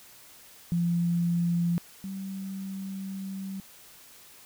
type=tone pair in turn; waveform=sine; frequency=171.9 / 192.95 Hz; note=F3 / G3; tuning=-27 / -27 cents; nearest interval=major second; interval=200 cents; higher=second; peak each=-23 / -33 dBFS; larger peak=first; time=0.72-1.78 / 2.04-3.6 s; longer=second; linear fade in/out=0 ms; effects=white hiss -52 dBFS RMS until 4.45 s